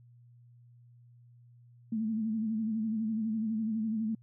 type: tone with vibrato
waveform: sine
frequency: 220 Hz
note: A3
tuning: in tune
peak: -29 dBFS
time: 1.92-4.15 s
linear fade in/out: 5 ms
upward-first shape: sine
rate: 12 Hz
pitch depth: 59 cents each way
effects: added 120 Hz sine -55 dBFS peak until 4.22 s